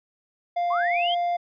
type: tone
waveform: triangle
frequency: 698.5 Hz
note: F5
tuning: in tune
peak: -20 dBFS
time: 0.56-1.37 s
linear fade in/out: 10 ms
type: linear sweep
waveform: sine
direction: up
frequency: 987.8 to 3309 Hz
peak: -25 dBFS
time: 0.7-1.15 s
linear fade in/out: 10 ms
effects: resampled to 11025 Hz